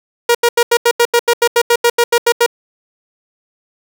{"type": "tone bursts", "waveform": "sawtooth", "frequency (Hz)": 473.9, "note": "A#4", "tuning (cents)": 28, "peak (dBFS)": -4, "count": 16, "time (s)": [0.29, 2.463], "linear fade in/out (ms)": 5, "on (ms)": 58, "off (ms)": 83, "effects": ["7-bit"]}